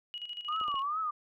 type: tone with tremolo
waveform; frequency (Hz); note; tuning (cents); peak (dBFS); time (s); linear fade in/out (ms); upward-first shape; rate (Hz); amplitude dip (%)
sine; 2904; F#7; -33; -36; 0.14-0.82; 0; square; 13; 65
type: tone with vibrato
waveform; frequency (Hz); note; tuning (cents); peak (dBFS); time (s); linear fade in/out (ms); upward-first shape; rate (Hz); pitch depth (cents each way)
sine; 1186; D6; +17; -30; 0.48-1.11; 10; triangle; 2.4; 180
type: clicks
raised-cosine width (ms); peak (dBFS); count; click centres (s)
1; -33; 3; 0.613 / 0.683 / 0.742
effects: none